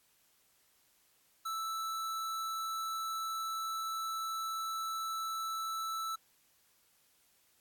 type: tone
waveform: square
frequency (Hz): 1318.5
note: E6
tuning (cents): 0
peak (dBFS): -36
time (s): 1.45-6.16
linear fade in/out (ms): 10
effects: white hiss -70 dBFS RMS until 7.6 s + AAC 64 kbps